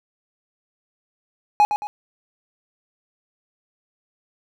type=tone with echo; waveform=triangle; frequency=835 Hz; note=G#5; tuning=9 cents sharp; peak=-9 dBFS; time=1.6-1.65 s; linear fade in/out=0 ms; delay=110 ms; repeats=2; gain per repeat=-8 dB; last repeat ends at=1.87 s; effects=none